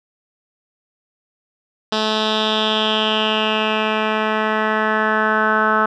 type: tone with low-pass filter sweep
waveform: 10% pulse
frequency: 216.5 Hz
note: A3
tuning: 28 cents flat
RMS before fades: -18 dBFS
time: 1.92-5.86 s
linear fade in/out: 5 ms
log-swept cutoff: 4300 to 1400 Hz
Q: 5
effects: none